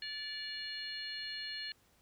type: harmonic tone with a mistuned harmonic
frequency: 580 Hz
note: D5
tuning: 22 cents flat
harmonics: 3 / 4 / 5 / 6 / 7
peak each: -45 / -52 / -46 / -54 / -42 dBFS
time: 0.02-1.72 s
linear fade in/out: 2 ms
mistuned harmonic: 7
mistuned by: +81 cents
effects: pink hiss -69 dBFS RMS until 2.01 s